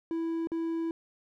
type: tone with dropouts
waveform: triangle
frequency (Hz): 329.6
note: E4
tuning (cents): 0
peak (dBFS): -27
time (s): 0.11-0.91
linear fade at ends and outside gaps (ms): 1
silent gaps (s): 0.472-0.518
effects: none